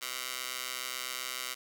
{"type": "tone with high-pass filter", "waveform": "15% pulse", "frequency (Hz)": 127.3, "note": "C3", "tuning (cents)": -47, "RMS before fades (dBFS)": -38, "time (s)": [0.01, 1.55], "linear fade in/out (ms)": 20, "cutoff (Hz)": 2000, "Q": 0.61, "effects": []}